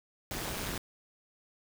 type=noise with amplitude modulation; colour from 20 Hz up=pink; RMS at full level=-33 dBFS; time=0.31-0.78 s; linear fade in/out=2 ms; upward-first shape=sine; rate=200 Hz; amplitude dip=85%; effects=none